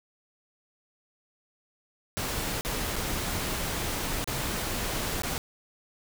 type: noise with dropouts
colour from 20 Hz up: pink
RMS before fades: -31 dBFS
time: 2.17-5.38 s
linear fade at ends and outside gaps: 0 ms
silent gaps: 2.61-2.649 / 2.958-2.963 / 4.243-4.275 / 5.22-5.234 s
effects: none